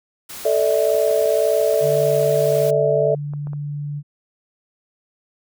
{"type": "noise", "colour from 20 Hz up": "white", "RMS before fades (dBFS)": -34, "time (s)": [0.29, 2.71], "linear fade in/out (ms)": 10}
{"type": "chord", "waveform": "sine", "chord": "A suspended fourth", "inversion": "none", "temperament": "equal with one note detuned", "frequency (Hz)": [440, 587.3, 649.1], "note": ["A4", "D5", "E5"], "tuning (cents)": [0, 0, -27], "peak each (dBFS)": -19, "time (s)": [0.45, 3.15], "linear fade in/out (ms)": 5}
{"type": "clicks", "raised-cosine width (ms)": 1, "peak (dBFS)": -26, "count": 10, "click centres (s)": [0.946, 1.11, 1.216, 1.257, 1.613, 1.739, 2.21, 3.336, 3.471, 3.533]}
{"type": "tone", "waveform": "sine", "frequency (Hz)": 145.8, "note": "D3", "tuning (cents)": -12, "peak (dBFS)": -24, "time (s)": [1.8, 4.03], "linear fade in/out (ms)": 50}
{"effects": []}